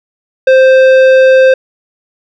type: tone with tanh clipping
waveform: sine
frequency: 523.3 Hz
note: C5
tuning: in tune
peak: -4 dBFS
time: 0.47-1.54 s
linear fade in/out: 5 ms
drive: 12 dB
effects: none